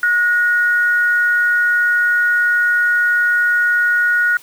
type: tone pair together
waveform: sine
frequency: 1450.8 / 1864.7 Hz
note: F#6 / A#6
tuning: -34 / 0 cents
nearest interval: major third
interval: 434 cents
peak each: -12 / -22 dBFS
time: 0.03-4.37 s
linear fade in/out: 2 ms
effects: white hiss -43 dBFS RMS until 4.42 s